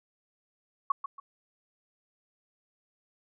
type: tone with echo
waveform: sine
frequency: 1109 Hz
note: C#6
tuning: in tune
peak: -21 dBFS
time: 0.9-0.92 s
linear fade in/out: 5 ms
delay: 140 ms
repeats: 2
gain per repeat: -10 dB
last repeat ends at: 1.2 s
effects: none